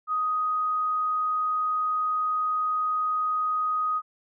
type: tone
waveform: sine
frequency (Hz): 1250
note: D#6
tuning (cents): +8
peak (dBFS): -23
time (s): 0.07-4.02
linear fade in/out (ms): 50
effects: none